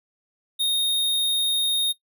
square tone, 3706 Hz, A#7, 11 cents flat, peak -20 dBFS, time 0.59-1.93 s, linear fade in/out 20 ms, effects noise-tail reverb RT60 0.1 s tail -20 dB re dry

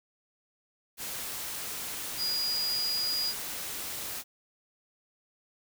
sine tone in noise, 4882 Hz, D#8, 34 cents flat, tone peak -28 dBFS, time 2.17-3.34 s, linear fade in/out 50 ms, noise white, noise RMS -37 dBFS, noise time 0.97-4.24 s, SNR +6 dB, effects none

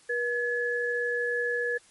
sine tone pair together, 481.2 / 1703.9 Hz, B4 / G#6, -45 / +44 cents, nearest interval octave + minor seventh, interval 2189 cents, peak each -29 / -28 dBFS, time 0.09-1.78 s, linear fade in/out 10 ms, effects white hiss -58 dBFS RMS until 1.9 s + MP3 48 kbps

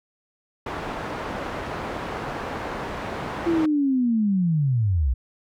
white low-pass noise, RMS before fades -31 dBFS, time 0.66-3.66 s, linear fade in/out 5 ms, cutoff 1100 Hz, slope 12 dB/octave
sine linear sweep, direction down, 343.3 to 56.6 Hz, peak -18 dBFS, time 3.46-5.14 s, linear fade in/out 10 ms
effects none

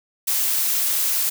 blue noise, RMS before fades -21 dBFS, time 0.27-1.3 s, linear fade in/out 10 ms, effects none

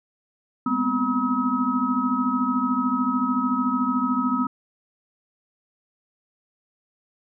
sine tone cluster, 203.2 / 243.1 / 256.7 / 962 / 1278 Hz, G#3 / B3 / C4 / B5 / D#6, -38 / -27 / -33 / -46 / +46 cents, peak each -31 / -26 / -24 / -32 / -25 dBFS, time 0.66-4.47 s, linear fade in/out 5 ms, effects none

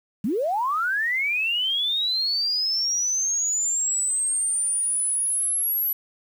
sine linear sweep, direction up, 176.8 to 11840 Hz, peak -21 dBFS, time 0.24-5.93 s, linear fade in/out 5 ms, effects 8-bit

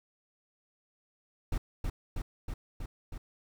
brown noise with echo, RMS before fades -30 dBFS, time 1.52-1.58 s, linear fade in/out 5 ms, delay 320 ms, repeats 5, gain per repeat -2 dB, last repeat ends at 3.18 s, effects none

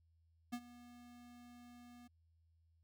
square tone with ADSR envelope, 241.9 Hz, B3, 36 cents flat, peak -39 dBFS, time 0.52-2.08 s, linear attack 16 ms, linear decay 60 ms, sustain -18 dB, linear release 13 ms, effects added 82 Hz sine -70 dBFS peak until 2.83 s

